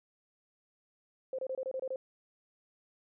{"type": "tone bursts", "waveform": "sine", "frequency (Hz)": 523.3, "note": "C5", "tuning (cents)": 0, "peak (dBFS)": -33, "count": 8, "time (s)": [1.33, 1.96], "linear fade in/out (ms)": 2, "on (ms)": 56, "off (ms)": 26, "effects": []}